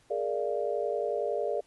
sine chord, Bb dominant seventh, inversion third, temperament equal with one note detuned, 415.3 / 466.2 / 587.3 / 688.4 Hz, Ab4 / Bb4 / D5 / F5, 0 / 0 / 0 / -25 cents, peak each -33 / -33 / -32 / -36 dBFS, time 0.1-1.61 s, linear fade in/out 10 ms, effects pink hiss -64 dBFS RMS until 1.66 s + resampled to 24000 Hz

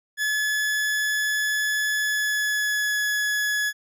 40% pulse tone with pitch glide, 1712 to 1694.3 Hz, A6 to G#6, -48 to +34 cents, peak -21 dBFS, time 0.17-3.73 s, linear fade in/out 50 ms, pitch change -18 cents, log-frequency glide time 1.97-3.01 s, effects none

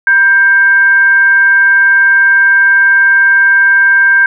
sine tone with frequency modulation, 1580 Hz, G6, 13 cents sharp, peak -4 dBFS, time 0.07-4.26 s, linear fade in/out 2 ms, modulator 607 Hz, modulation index 0.24, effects none

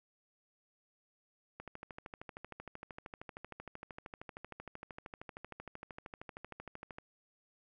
click train, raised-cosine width 0.5 ms, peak -30 dBFS, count 71, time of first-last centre 1.6-6.985 s, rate 13 Hz, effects none

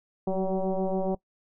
sine tone with frequency modulation, 192.6 Hz, G3, 30 cents flat, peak -24 dBFS, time 0.27-1.15 s, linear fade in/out 5 ms, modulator 189 Hz, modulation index 2.9, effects noise-tail reverb RT60 0.1 s tail -21 dB re dry

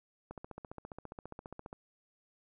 click train, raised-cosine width 1 ms, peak -30 dBFS, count 22, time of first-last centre 0.31-1.729 s, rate 14.8 Hz, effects none

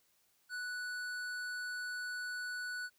sine tone with hard clipping, 1480 Hz, F#6, in tune, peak -40 dBFS, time 0.49-2.9 s, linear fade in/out 50 ms, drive 12 dB, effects white hiss -73 dBFS RMS until 2.98 s

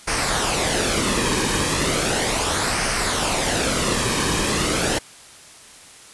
pink noise with flanger, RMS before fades -21 dBFS, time 0.07-4.99 s, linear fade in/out 10 ms, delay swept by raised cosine 0.27 to 1.47 ms, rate 0.36 Hz, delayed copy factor -0.5, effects white hiss -44 dBFS RMS until 6.13 s + resampled to 24000 Hz

